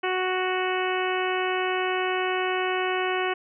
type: harmonic tone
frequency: 370 Hz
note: F#4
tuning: in tune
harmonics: 1 / 2 / 3 / 4 / 5 / 6 / 7 / 8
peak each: -27 / -30 / -32 / -33 / -34 / -35 / -35 / -36 dBFS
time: 0.03-3.34 s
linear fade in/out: 10 ms
effects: none